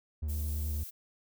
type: tone with vibrato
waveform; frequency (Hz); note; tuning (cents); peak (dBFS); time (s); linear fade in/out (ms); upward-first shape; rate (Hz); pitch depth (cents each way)
triangle; 75.4; D2; +46; -29; 0.22-0.84; 10; square; 9.1; 25
type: noise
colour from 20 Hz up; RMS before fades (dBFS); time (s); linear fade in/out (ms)
violet; -44; 0.28-0.91; 20
effects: none